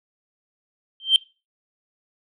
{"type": "tone with exponential growth", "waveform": "sine", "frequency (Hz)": 3137, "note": "G7", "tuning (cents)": 1, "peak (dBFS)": -6, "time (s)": [1, 1.16], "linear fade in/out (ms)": 1, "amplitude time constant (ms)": 33, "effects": ["noise-tail reverb RT60 0.3 s tail -23 dB re dry", "tanh soft clip ceiling -8 dBFS"]}